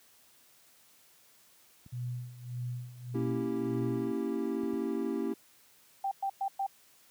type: clicks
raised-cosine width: 5 ms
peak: -37 dBFS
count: 4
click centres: 1.863 / 3.268 / 4.634 / 4.735 s
type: tone with tremolo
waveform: sine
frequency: 122.9 Hz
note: B2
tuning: 8 cents flat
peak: -32 dBFS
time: 1.92-4.12 s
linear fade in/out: 10 ms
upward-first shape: sine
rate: 1.7 Hz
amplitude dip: 80%
type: chord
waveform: triangle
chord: A# diminished seventh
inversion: none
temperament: equal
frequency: 233.1 / 277.2 / 329.6 / 392 Hz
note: A#3 / C#4 / E4 / G4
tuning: 0 / 0 / 0 / 0 cents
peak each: -34 dBFS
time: 3.14-5.34 s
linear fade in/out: 10 ms
type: tone bursts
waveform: sine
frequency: 784 Hz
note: G5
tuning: in tune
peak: -29 dBFS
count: 4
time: 6.04-6.666 s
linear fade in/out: 5 ms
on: 74 ms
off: 110 ms
effects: white hiss -62 dBFS RMS until 7.1 s + high-pass 80 Hz 12 dB/octave